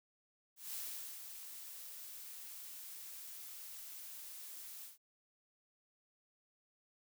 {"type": "noise with ADSR envelope", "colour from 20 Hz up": "blue", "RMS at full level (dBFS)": -43, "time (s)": [0.56, 4.98], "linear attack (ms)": 180, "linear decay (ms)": 450, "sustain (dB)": -7, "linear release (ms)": 140, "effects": []}